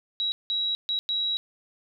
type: tone bursts at uneven times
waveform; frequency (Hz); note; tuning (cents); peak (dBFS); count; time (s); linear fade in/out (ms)
sine; 3872; B7; -35; -24; 4; 0.2-0.32 / 0.5-0.75 / 0.89-0.99 / 1.09-1.37; 0
effects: none